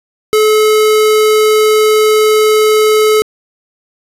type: tone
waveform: square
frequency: 430.1 Hz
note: A4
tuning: 39 cents flat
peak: -7 dBFS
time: 0.33-3.22 s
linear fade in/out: 0 ms
effects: resampled to 32000 Hz + 7-bit